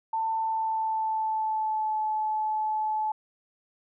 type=tone with pitch glide; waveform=sine; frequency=892 to 863.1 Hz; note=A5 to A5; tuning=+23 to -34 cents; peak=-25 dBFS; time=0.13-3.12 s; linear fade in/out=5 ms; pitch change=-57 cents; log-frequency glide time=0.33-2 s; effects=none